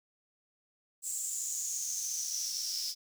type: noise with high-pass filter sweep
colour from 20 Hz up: pink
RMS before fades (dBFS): -36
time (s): 1.02-2.95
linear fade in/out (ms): 50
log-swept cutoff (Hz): 7700 to 5100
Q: 9.2
effects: none